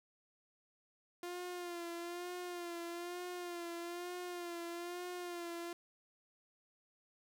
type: tone with vibrato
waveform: sawtooth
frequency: 349.2 Hz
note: F4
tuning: in tune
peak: -38 dBFS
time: 1.23-5.73 s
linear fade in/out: 2 ms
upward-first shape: sine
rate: 1.1 Hz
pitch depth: 44 cents each way
effects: none